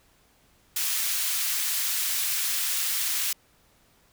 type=high-pass noise; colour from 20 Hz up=white; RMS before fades=-27 dBFS; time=0.76-3.33 s; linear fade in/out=5 ms; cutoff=1700 Hz; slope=12 dB/octave; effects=pink hiss -62 dBFS RMS until 4.12 s